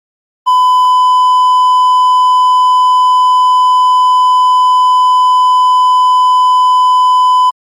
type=tone; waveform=triangle; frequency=1005 Hz; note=B5; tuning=30 cents sharp; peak=-3 dBFS; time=0.46-7.51 s; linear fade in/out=20 ms; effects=Opus 24 kbps